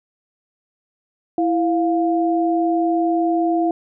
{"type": "tone pair together", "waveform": "sine", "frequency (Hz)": [331.4, 702.2], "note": ["E4", "F5"], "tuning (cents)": [9, 9], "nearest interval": "octave + minor second", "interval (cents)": 1300, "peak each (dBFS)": [-17, -20], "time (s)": [1.38, 3.71], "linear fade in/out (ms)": 2, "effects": []}